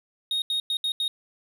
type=tone bursts at uneven times; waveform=triangle; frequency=3729 Hz; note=A#7; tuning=in tune; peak=-22 dBFS; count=5; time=0.31-0.42 / 0.5-0.6 / 0.7-0.77 / 0.84-0.92 / 1-1.08 s; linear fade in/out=2 ms; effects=none